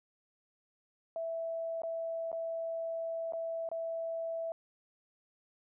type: tone with dropouts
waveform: sine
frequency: 659.3 Hz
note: E5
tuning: in tune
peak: -34 dBFS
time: 1.16-4.52 s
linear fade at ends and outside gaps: 1 ms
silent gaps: 1.819-1.834 / 2.317-2.328 / 3.323-3.334 / 3.689-3.715 s
effects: none